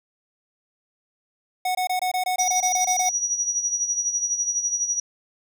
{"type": "tone bursts", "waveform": "square", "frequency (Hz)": 736, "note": "F#5", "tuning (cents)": -9, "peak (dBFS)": -22, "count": 12, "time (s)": [1.65, 3.092], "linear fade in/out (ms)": 5, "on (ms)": 100, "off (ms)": 22}
{"type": "tone with tremolo", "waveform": "sine", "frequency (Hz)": 5800, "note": "F#8", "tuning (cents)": -35, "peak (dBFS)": -19, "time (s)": [2.39, 5], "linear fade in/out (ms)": 5, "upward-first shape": "sine", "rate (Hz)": 12, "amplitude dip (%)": 65}
{"effects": []}